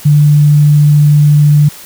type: tone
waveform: sine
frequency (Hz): 147.7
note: D3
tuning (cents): +10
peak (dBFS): -3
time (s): 0.05-1.69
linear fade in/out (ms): 10
effects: white hiss -32 dBFS RMS until 1.85 s